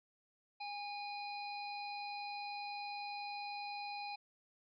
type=harmonic tone; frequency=819 Hz; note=G#5; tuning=24 cents flat; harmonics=1 / 3 / 5 / 6; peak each=-43 / -48 / -50 / -57 dBFS; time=0.6-4.16 s; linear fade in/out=10 ms; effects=none